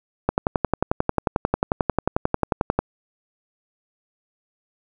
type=click train; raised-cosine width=1 ms; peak=-4 dBFS; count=29; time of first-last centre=0.29-2.79 s; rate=11.2 Hz; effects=none